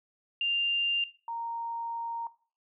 sine tone pair in turn, 2793 / 928 Hz, F7 / A#5, -1 / -8 cents, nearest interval octave + perfect fifth, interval 1907 cents, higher first, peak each -26 / -33 dBFS, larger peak first, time 0.41-1.04 / 1.28-2.27 s, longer second, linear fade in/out 2 ms, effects noise-tail reverb RT60 0.4 s tail -17 dB re dry

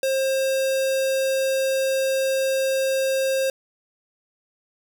square tone with notch filter, 533 Hz, C5, 32 cents sharp, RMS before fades -22 dBFS, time 0.03-3.5 s, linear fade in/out 2 ms, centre 1200 Hz, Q 1.1, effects none

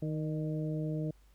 harmonic tone with a mistuned harmonic, 155.56 Hz, D#3, in tune, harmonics 1 / 2 / 3 / 4, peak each -33 / -38 / -43 / -44 dBFS, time 0.02-1.11 s, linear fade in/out 5 ms, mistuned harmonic 4, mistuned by -28 cents, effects added 50 Hz sine -59 dBFS peak until 1.34 s + pink hiss -70 dBFS RMS until 1.34 s

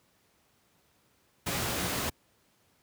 pink noise with comb filter, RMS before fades -31 dBFS, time 1.46-2.1 s, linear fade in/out 10 ms, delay 19 ms, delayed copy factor -0.5, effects pink hiss -68 dBFS RMS until 2.82 s + high-pass 80 Hz 12 dB/octave

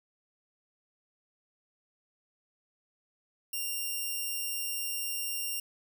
5% pulse tone, 2784 Hz, F7, 6 cents flat, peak -23 dBFS, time 3.53-5.6 s, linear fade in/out 5 ms, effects none

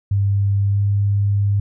sine tone with pitch glide, 99.8 to 100.96 Hz, G2 to G#2, +32 to -48 cents, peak -14 dBFS, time 0.11-1.6 s, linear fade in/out 5 ms, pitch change +20 cents, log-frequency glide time 0.7-0.8 s, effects none

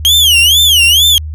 40% pulse tone with vibrato, 3124 Hz, G7, 7 cents flat, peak -4 dBFS, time 0.05-1.18 s, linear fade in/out 0 ms, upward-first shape sine, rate 2.2 Hz, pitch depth 230 cents each way, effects added 77 Hz sine -19 dBFS peak until 1.34 s

